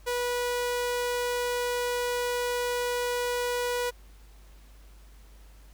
sawtooth tone, 488.3 Hz, B4, 20 cents flat, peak -23 dBFS, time 0.06-3.91 s, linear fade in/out 20 ms, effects added 50 Hz sine -49 dBFS peak until 5.73 s + pink hiss -60 dBFS RMS until 5.73 s

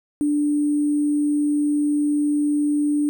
sine tone with sample-and-hold, 294.2 Hz, D4, 3 cents sharp, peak -17 dBFS, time 0.21-3.09 s, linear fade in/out 0 ms, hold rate 8820 Hz, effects none

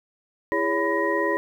sine tone cluster, 333.2 / 410.7 / 560 / 998 / 1883 Hz, E4 / G#4 / C#5 / B5 / A#6, +19 / -19 / +18 / +18 / +17 cents, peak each -27 dBFS, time 0.52-1.37 s, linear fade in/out 0 ms, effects 9-bit

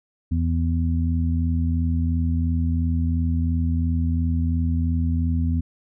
harmonic tone, 82.9 Hz, E2, 10 cents sharp, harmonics 1 / 2 / 3, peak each -20 / -28 / -26 dBFS, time 0.31-5.61 s, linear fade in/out 10 ms, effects none

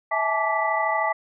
sine tone cluster, 651 / 844 / 877 / 1162 / 1975 Hz, E5 / G#5 / A5 / D6 / B6, -22 / +28 / -6 / -19 / 0 cents, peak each -27 dBFS, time 0.11-1.13 s, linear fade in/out 10 ms, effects none

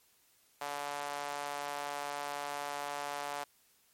sawtooth tone with high-pass filter, 144.1 Hz, D3, 33 cents flat, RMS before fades -39 dBFS, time 0.61-3.44 s, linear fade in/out 5 ms, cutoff 760 Hz, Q 2.1, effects white hiss -68 dBFS RMS until 3.93 s + MP3 64 kbps

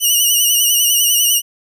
10% pulse tone with vibrato, 2915 Hz, F#7, 26 cents flat, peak -3 dBFS, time 0-1.42 s, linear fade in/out 50 ms, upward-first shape sine, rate 10 Hz, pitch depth 55 cents each way, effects none

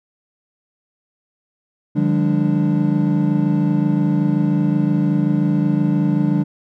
triangle tone cluster, 149 / 176.7 / 202.3 / 294.4 Hz, D3 / F3 / G#3 / D4, +25 / +21 / -45 / +4 cents, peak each -18 dBFS, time 1.95-6.44 s, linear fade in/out 20 ms, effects none

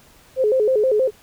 sine tone with vibrato, 470.7 Hz, A#4, 17 cents sharp, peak -14 dBFS, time 0.36-1.11 s, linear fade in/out 50 ms, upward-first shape square, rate 6.3 Hz, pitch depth 180 cents each way, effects pink hiss -51 dBFS RMS until 1.22 s

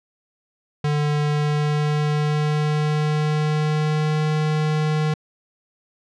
square tone with pitch glide, 148.4 to 153.63 Hz, D3 to D#3, +18 to -22 cents, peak -19 dBFS, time 0.84-5.14 s, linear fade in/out 5 ms, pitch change +60 cents, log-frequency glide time 1.26-4.25 s, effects low-pass 5000 Hz 12 dB/octave

